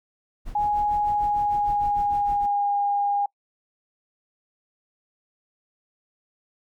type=noise with tremolo; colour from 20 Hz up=brown; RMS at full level=-35 dBFS; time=0.45-2.47 s; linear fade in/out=20 ms; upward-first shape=triangle; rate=6.6 Hz; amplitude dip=95%
type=tone with pitch glide; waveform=sine; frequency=830.6 to 811.2 Hz; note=G#5 to G#5; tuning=0 to -41 cents; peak=-20 dBFS; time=0.55-3.26 s; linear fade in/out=5 ms; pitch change=-41 cents; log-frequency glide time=1.01-2.79 s
effects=noise-tail reverb RT60 0.1 s tail -26 dB re dry